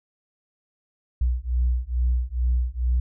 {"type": "beating tone pair", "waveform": "sine", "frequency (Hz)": [60.3, 62.6], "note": ["B1", "B1"], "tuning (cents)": [-41, 24], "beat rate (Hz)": 2.3, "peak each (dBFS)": -22, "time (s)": [1.21, 3], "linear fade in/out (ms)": 5, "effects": ["tanh soft clip ceiling -15 dBFS"]}